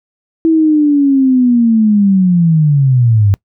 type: linear sweep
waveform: sine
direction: down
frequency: 327.9 to 96.2 Hz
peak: -6 dBFS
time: 0.45-3.34 s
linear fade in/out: 0 ms
effects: noise-tail reverb RT60 0.1 s tail -25 dB re dry